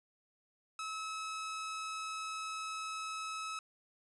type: tone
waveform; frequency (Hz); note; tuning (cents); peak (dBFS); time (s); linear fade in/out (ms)
sawtooth; 1292; E6; -35; -35; 0.79-3.59; 2
effects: resampled to 24000 Hz + 12-bit